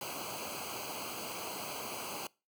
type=noise with comb filter; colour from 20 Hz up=pink; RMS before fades=-41 dBFS; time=0.01-2.27 s; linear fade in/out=2 ms; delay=0.55 ms; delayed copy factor=-0.9; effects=noise-tail reverb RT60 0.3 s tail -24 dB re dry + high-pass 100 Hz 12 dB/octave